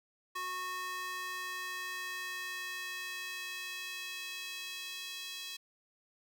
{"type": "tone with high-pass filter sweep", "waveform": "square", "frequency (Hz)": 366.6, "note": "F#4", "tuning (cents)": -16, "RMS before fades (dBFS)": -41, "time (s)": [0.35, 5.57], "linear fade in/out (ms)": 10, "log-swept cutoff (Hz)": [1200, 3300], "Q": 1.9, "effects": []}